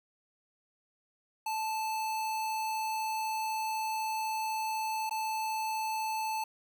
square tone with dropouts, 876 Hz, A5, 8 cents flat, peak -32 dBFS, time 1.46-6.44 s, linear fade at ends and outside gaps 5 ms, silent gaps 5.095-5.109 s, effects none

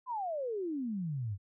sine exponential sweep, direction down, 1046.5 to 92.5 Hz, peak -33 dBFS, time 0.06-1.38 s, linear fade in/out 50 ms, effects none

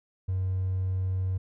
triangle tone with hard clipping, 93.5 Hz, F#2, 19 cents sharp, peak -26 dBFS, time 0.28-1.38 s, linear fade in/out 10 ms, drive 4 dB, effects none

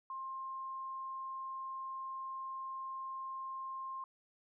sine tone, 1060 Hz, C6, 22 cents sharp, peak -40 dBFS, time 0.1-4.04 s, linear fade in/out 2 ms, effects none

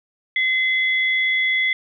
sine tone pair together, 2049 / 3389 Hz, C7 / G#7, -37 / +34 cents, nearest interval major sixth, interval 871 cents, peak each -17 / -26 dBFS, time 0.36-1.73 s, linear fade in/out 2 ms, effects none

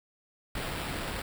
pink noise with sample-and-hold, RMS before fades -35 dBFS, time 0.55-1.22 s, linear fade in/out 5 ms, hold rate 6300 Hz, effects none

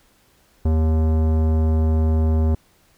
sine tone with tanh clipping, 79.2 Hz, D#2, 31 cents sharp, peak -17 dBFS, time 0.65-2.55 s, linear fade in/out 5 ms, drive 17 dB, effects pink hiss -58 dBFS RMS until 2.97 s

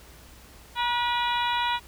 harmonic tone with a mistuned harmonic, 484.5 Hz, B4, 33 cents flat, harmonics 2 / 3 / 4 / 5 / 6 / 7 / 8, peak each -25 / -33 / -35 / -35 / -36 / -34 / -35 dBFS, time 0.75-1.8 s, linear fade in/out 50 ms, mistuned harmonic 2, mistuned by -20 cents, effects added 60 Hz sine -51 dBFS peak until 1.87 s + pink hiss -51 dBFS RMS until 1.87 s

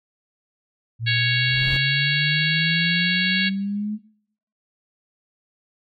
sine exponential sweep, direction up, 114 to 214.6 Hz, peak -23 dBFS, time 0.99-3.99 s, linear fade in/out 50 ms
harmonic tone, 554.4 Hz, C#5, in tune, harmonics 3 / 4 / 5 / 6 / 7 / 8, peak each -24 / -25 / -26 / -27 / -27 / -28 dBFS, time 1.06-3.5 s, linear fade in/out 20 ms
brown noise with exponential growth, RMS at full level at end -26 dBFS, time 1.17-1.77 s, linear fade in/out 2 ms, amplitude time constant 130 ms
effects noise-tail reverb RT60 0.7 s tail -21 dB re dry

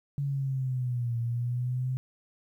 sine linear two-way sweep, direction down then up, 142.4 to 116.54 to 129.8 Hz, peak -27 dBFS, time 0.18-1.97 s, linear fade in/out 0 ms, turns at 1.18 s, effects 11-bit

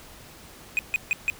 triangle tone bursts, 2489 Hz, D#7, in tune, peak -18 dBFS, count 4, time 0.77-1.3 s, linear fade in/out 0 ms, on 20 ms, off 150 ms, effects pink hiss -47 dBFS RMS until 1.39 s

